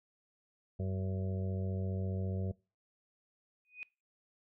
harmonic tone, 94.8 Hz, F#2, 43 cents sharp, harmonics 1 / 2 / 4 / 5 / 6 / 7, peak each -34 / -40 / -46 / -48 / -50 / -51 dBFS, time 0.79-2.52 s, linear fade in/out 10 ms
sine tone with exponential growth, 2489 Hz, D#7, in tune, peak -37 dBFS, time 3.65-3.83 s, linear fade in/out 0 ms, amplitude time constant 37 ms
effects noise-tail reverb RT60 0.3 s tail -23 dB re dry

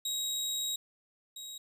25% pulse tone pair in turn, 3808 / 3808 Hz, A#7 / A#7, +36 / +36 cents, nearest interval unison, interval 0 cents, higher neither, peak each -28 / -38 dBFS, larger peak first, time 0.05-0.76 / 1.36-1.58 s, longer first, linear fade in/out 5 ms, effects none

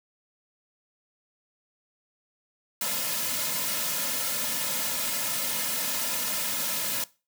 white noise with comb filter, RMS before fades -29 dBFS, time 2.81-7.04 s, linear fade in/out 2 ms, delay 2.6 ms, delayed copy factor -0.9, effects noise-tail reverb RT60 0.3 s tail -20 dB re dry + high-pass 150 Hz 12 dB/octave

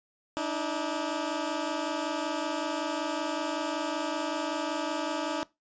15% pulse tone pair together, 293.7 / 319 Hz, D4 / D#4, 0 / +43 cents, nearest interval minor second, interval 143 cents, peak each -26 dBFS, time 0.37-5.43 s, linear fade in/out 0 ms, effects noise-tail reverb RT60 0.2 s tail -20 dB re dry + resampled to 16000 Hz

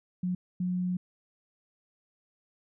sine tone bursts at uneven times, 180.8 Hz, F#3, 40 cents flat, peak -27 dBFS, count 2, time 0.23-0.35 / 0.6-0.97 s, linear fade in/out 5 ms, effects none

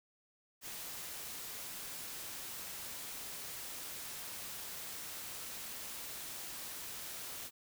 white noise, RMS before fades -45 dBFS, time 0.61-7.51 s, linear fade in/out 50 ms, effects none

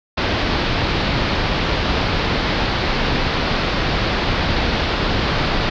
pink low-pass noise, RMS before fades -19 dBFS, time 0.17-5.7 s, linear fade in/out 10 ms, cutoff 4800 Hz, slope 48 dB/octave, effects none

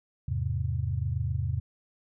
sine chord, E augmented, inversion none, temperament equal, 82.41 / 103.83 / 130.81 Hz, E2 / G#2 / B#2, 0 / 0 / 0 cents, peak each -31 dBFS, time 0.28-1.6 s, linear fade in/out 5 ms, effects none

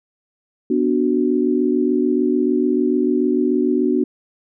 sine chord, B minor, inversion none, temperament equal, 246.9 / 293.7 / 370 Hz, B3 / D4 / F#4, 0 / 0 / 0 cents, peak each -19 dBFS, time 0.7-4.04 s, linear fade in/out 5 ms, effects none

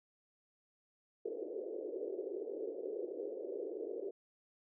pink band-pass noise, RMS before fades -42 dBFS, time 1.25-4.11 s, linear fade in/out 5 ms, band 360 to 500 Hz, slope 48 dB/octave, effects none

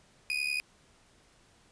35% pulse tone with amplitude modulation, 2480 Hz, D#7, 6 cents flat, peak -24 dBFS, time 0.3-0.6 s, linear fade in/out 0 ms, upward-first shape sine, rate 70.8 Hz, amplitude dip 80%, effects pink hiss -63 dBFS RMS until 1.71 s + resampled to 22050 Hz

